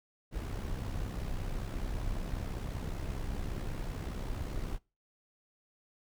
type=noise with amplitude modulation; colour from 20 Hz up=brown; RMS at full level=-34 dBFS; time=0.31-4.79 s; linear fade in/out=50 ms; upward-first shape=sine; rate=65.2 Hz; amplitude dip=55%; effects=noise-tail reverb RT60 0.3 s tail -24 dB re dry